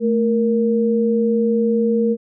sine tone pair together, 220.6 / 467.5 Hz, A3 / A#4, +5 / +5 cents, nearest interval octave + minor second, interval 1300 cents, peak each -17 dBFS, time 0-2.17 s, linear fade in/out 50 ms, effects none

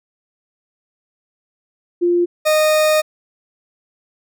sine / 40% pulse tone pair in turn, 349.2 / 617.2 Hz, F4 / D#5, 0 / -14 cents, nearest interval minor seventh, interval 986 cents, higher second, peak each -12 / -11 dBFS, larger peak second, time 2.01-2.26 / 2.45-3.02 s, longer second, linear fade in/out 20 ms, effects none

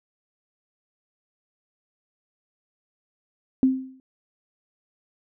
sine tone with exponential decay, 261.6 Hz, C4, in tune, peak -12 dBFS, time 3.63-4 s, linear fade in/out 1 ms, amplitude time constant 80 ms, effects none

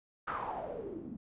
white noise with low-pass filter sweep, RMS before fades -40 dBFS, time 0.27-1.17 s, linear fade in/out 10 ms, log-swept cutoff 1400 to 220 Hz, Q 5.8, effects resampled to 8000 Hz

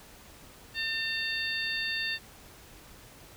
harmonic tone with a mistuned harmonic, 900 Hz, A5, 39 cents sharp, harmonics 2 / 3 / 4 / 5, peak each -33 / -35 / -36 / -37 dBFS, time 0.74-2.19 s, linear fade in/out 50 ms, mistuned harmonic 3, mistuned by +17 cents, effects pink hiss -52 dBFS RMS until 3.36 s

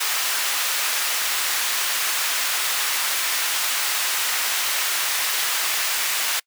pink high-pass noise, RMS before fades -23 dBFS, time 0-6.4 s, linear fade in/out 10 ms, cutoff 1400 Hz, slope 12 dB/octave, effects noise-tail reverb RT60 0.1 s tail -26 dB re dry

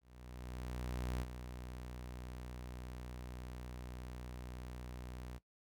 sawtooth tone with ADSR envelope, 61.74 Hz, B1, in tune, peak -33 dBFS, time 0.01-5.39 s, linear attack 1200 ms, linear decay 41 ms, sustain -9 dB, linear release 23 ms, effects noise-tail reverb RT60 0.1 s tail -17 dB re dry

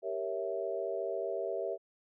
sine chord, G diminished seventh, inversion none, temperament equal, 392 / 466.2 / 554.4 / 659.3 Hz, G4 / Bb4 / Db5 / Fb5, 0 / 0 / 0 / 0 cents, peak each -38 / -39 / -39 / -37 dBFS, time 0.02-1.78 s, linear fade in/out 50 ms, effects none

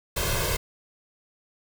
pink noise with comb filter, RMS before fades -26 dBFS, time 0.16-0.57 s, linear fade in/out 10 ms, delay 1.9 ms, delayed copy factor +1, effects none

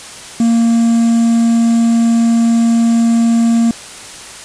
triangle tone with quantisation, 231 Hz, A#3, 16 cents flat, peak -6 dBFS, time 0.4-3.71 s, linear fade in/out 2 ms, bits 5, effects white hiss -31 dBFS RMS until 4.44 s + resampled to 22050 Hz

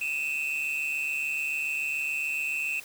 triangle tone pair together, 2530 / 2677 Hz, D#7 / E7, +28 / +26 cents, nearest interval minor second, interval 98 cents, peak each -28 dBFS, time 0.01-2.8 s, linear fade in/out 5 ms, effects tanh soft clip ceiling -21 dBFS + white hiss -47 dBFS RMS until 2.84 s

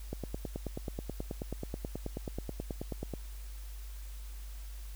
click train, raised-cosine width 2 ms, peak -23 dBFS, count 29, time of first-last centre 0.13-3.138 s, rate 9.31 Hz, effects added 50 Hz sine -41 dBFS peak until 4.95 s + white hiss -56 dBFS RMS until 4.95 s

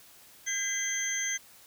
sine tone cluster, 1604 / 2030 / 3236 / 6240 Hz, G6 / B6 / G#7 / G8, +39 / +47 / -46 / -9 cents, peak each -38 / -34 / -40 / -31 dBFS, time 0.46-1.38 s, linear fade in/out 20 ms, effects white hiss -55 dBFS RMS until 1.66 s

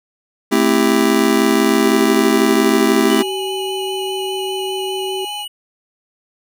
square chord, A minor seventh, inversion none, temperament just, 220 / 264 / 330 / 396 Hz, A3 / C4 / E4 / G4, 0 / +16 / +2 / +18 cents, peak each -18 dBFS, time 0.51-3.23 s, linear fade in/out 20 ms
sine tone with pitch glide, 383.6 to 380.7 Hz, G4 to F#4, -37 to +49 cents, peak -21 dBFS, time 1.84-5.25 s, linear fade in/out 5 ms, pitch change -14 cents, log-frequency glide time 2.55-4.82 s
square tone with vibrato, 2960 Hz, F#7, in tune, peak -26 dBFS, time 3.09-5.48 s, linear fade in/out 10 ms, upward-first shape square, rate 5 Hz, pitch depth 15 cents each way
harmonic tone, 830.6 Hz, G#5, in tune, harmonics 1 / 3 / 5 / 7 / 8, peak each -27 / -37 / -41 / -44 / -45 dBFS, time 3.17-5.46 s, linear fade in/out 50 ms
effects none

